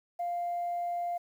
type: tone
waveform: sine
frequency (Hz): 698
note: F5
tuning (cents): -1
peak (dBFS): -29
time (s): 0.19-1.18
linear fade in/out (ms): 10
effects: tanh soft clip ceiling -27 dBFS + 10-bit